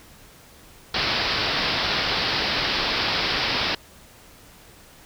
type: low-pass noise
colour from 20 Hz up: white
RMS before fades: -24 dBFS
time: 0.94-3.75 s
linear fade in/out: 5 ms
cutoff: 5200 Hz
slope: 96 dB/octave
effects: pink hiss -49 dBFS RMS until 5.05 s